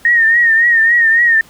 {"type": "tone with vibrato", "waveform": "sine", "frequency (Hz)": 1850, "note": "A#6", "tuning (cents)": -14, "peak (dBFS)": -7, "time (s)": [0.05, 1.41], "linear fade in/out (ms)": 2, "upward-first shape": "triangle", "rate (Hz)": 3.6, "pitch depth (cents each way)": 76, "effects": ["pink hiss -44 dBFS RMS until 1.49 s"]}